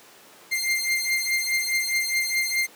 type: beating tone pair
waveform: sawtooth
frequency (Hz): 2100 / 2104.8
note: C7 / C7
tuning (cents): +6 / +10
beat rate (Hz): 4.8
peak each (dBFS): -22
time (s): 0.51-2.67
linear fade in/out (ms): 20
effects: pink hiss -49 dBFS RMS until 2.75 s + high-pass 300 Hz 12 dB/octave